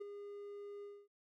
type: tone with ADSR envelope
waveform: triangle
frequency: 407.3 Hz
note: G#4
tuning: 34 cents flat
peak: -38 dBFS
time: 0-1.08 s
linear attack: 17 ms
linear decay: 9 ms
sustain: -6 dB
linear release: 250 ms
effects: none